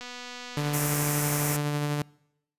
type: click train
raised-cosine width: 0.2 ms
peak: -23 dBFS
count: 180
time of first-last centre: 0.01-0.738 s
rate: 246 Hz
type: tone with tremolo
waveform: sawtooth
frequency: 146.9 Hz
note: D3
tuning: 1 cent sharp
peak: -21 dBFS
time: 0.57-2.02 s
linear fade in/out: 2 ms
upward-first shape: sine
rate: 12 Hz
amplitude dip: 25%
type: band-stop noise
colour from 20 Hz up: white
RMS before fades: -29 dBFS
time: 0.73-1.57 s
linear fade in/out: 10 ms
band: 2500 to 5400 Hz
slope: 48 dB/octave
effects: noise-tail reverb RT60 0.8 s tail -25 dB re dry + resampled to 32000 Hz